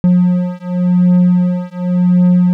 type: beating tone pair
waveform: triangle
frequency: 178.8 / 179.7 Hz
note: F3 / F3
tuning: +41 / +50 cents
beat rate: 0.9 Hz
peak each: -10 dBFS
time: 0.04-2.53 s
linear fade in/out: 0 ms
effects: none